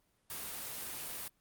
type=noise; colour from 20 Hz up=white; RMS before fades=-42 dBFS; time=0.3-1.28 s; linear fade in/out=2 ms; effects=pink hiss -75 dBFS RMS until 1.4 s + Opus 32 kbps